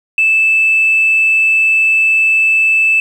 sine tone, 2631 Hz, E7, 4 cents flat, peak -7 dBFS, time 0.18-3 s, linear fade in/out 2 ms, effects tanh soft clip ceiling -3 dBFS + 7-bit

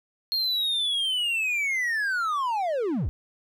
triangle linear sweep, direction down, 4275 to 46.25 Hz, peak -22 dBFS, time 0.32-3.09 s, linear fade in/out 0 ms, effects none

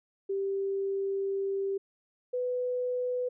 sine tone pair in turn, 392 / 497.6 Hz, G4 / B4, 0 / +13 cents, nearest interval major third, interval 413 cents, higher second, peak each -28 dBFS, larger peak neither, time 0.29-1.78 / 2.33-3.29 s, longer first, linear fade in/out 10 ms, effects none

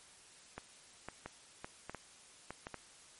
clicks, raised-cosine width 0.5 ms, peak -27 dBFS, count 9, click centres 0.58 / 1.086 / 1.26 / 1.645 / 1.896 / 1.947 / 2.506 / 2.669 / 2.743 s, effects white hiss -59 dBFS RMS until 3.19 s + MP3 48 kbps

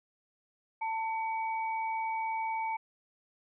sine tone pair together, 891 / 2268 Hz, A5 / C#7, +22 / +39 cents, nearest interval octave + major third, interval 1617 cents, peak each -31 / -40 dBFS, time 0.81-2.77 s, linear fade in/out 10 ms, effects none

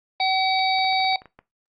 harmonic tone, 760 Hz, F#5, 46 cents sharp, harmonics 1 / 3 / 5 / 6, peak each -21 / -26 / -28 / -29 dBFS, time 0.2-1.16 s, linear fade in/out 2 ms
clicks, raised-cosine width 0.5 ms, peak -29 dBFS, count 9, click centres 0.785 / 0.846 / 0.928 / 1.003 / 1.046 / 1.128 / 1.219 / 1.257 / 1.39 s
effects noise-tail reverb RT60 0.2 s tail -17 dB re dry + Opus 32 kbps

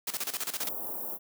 white noise with tremolo, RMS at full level -32 dBFS, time 0.07-0.69 s, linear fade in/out 5 ms, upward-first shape square, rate 15 Hz, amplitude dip 80%
white band-stop noise, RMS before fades -36 dBFS, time 0.59-1.19 s, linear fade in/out 50 ms, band 920 to 13000 Hz, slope 24 dB/octave
effects high-pass 200 Hz 12 dB/octave

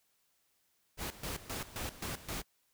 pink noise with tremolo, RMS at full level -39 dBFS, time 0.97-2.44 s, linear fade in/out 50 ms, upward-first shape square, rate 3.8 Hz, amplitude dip 80%, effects white hiss -75 dBFS RMS until 2.73 s

